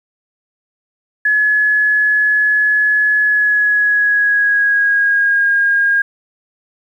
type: tone with pitch glide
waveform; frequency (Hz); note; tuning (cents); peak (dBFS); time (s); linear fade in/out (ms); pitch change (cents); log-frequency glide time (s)
sine; 1700 to 1623.2; G#6 to G#6; +40 to -40; -10; 1.25-6.02; 5; -80; 3.2-5.5
effects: 8-bit